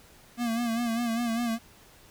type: tone with vibrato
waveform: square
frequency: 233.1 Hz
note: A#3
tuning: in tune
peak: -27 dBFS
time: 0.37-1.59 s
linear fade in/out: 50 ms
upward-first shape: sine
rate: 5 Hz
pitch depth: 62 cents each way
effects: pink hiss -55 dBFS RMS until 2.1 s